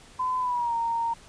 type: tone with pitch glide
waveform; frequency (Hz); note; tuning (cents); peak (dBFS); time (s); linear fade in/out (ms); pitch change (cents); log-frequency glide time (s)
sine; 1015 to 925.4; B5 to A#5; +47 to -13; -24; 0.19-1.14; 10; -160; 0.39-0.75
effects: pink hiss -51 dBFS RMS until 1.28 s + resampled to 22050 Hz